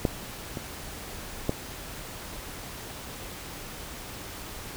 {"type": "clicks", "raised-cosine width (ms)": 2, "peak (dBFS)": [-9, -20, -11], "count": 3, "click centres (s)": [0.052, 0.572, 1.494], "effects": ["pink hiss -40 dBFS RMS until 4.76 s"]}